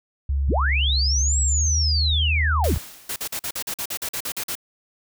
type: tone with pitch glide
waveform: sine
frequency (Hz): 69.3 to 77.34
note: C#2 to D#2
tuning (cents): 0 to -10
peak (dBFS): -19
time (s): 0.29-2.78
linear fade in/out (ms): 5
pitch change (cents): +190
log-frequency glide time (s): 1.51-1.69
type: linear two-way sweep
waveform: sine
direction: up then down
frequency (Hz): 34.39 to 7840 to 34.39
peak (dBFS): -21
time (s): 0.48-2.76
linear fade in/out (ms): 0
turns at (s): 1.4
type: noise with exponential decay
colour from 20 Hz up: white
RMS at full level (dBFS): -30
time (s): 2.64-3.52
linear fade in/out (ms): 0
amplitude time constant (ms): 190
type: noise bursts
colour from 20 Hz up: white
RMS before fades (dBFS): -28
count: 13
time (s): 3.09-4.553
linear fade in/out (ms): 5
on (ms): 71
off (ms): 45
effects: none